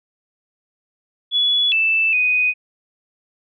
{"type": "tone with pitch steps", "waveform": "sine", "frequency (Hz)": [3404, 2644, 2493], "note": ["G#7", "E7", "D#7"], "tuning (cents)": [42, 5, 3], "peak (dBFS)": -14, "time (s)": [1.31, 2.54], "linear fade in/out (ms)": 50, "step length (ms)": 410, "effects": []}